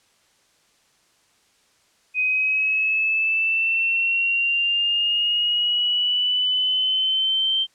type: linear sweep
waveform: sine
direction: up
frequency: 2502 to 3136 Hz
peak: -18 dBFS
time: 2.14-7.67 s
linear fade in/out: 50 ms
effects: white hiss -61 dBFS RMS until 7.74 s + low-pass 8000 Hz 12 dB/octave